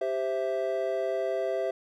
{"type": "chord", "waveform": "triangle", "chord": "C major", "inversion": "second", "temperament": "equal", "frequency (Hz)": [392, 523.3, 659.3], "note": ["G4", "C5", "E5"], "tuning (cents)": [0, 0, 0], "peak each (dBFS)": [-30, -30, -28], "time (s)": [0.01, 1.71], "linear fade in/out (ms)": 5, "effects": []}